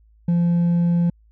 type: tone with hard clipping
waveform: sine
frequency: 172.2 Hz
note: F3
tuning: 24 cents flat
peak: -16 dBFS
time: 0.28-1.1 s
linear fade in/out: 5 ms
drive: 2 dB
effects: added 54 Hz sine -51 dBFS peak until 1.31 s